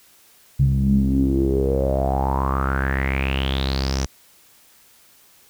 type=tone with low-pass filter sweep; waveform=sawtooth; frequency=67 Hz; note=C2; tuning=42 cents sharp; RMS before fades=-20 dBFS; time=0.59-4.06 s; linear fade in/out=5 ms; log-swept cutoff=140 to 6100 Hz; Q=7.9; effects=white hiss -53 dBFS RMS until 5.49 s